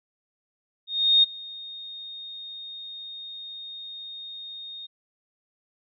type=tone with ADSR envelope; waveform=sine; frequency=3698 Hz; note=A#7; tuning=15 cents flat; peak=-13 dBFS; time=0.87-4.87 s; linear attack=360 ms; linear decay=18 ms; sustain=-23 dB; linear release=16 ms; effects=none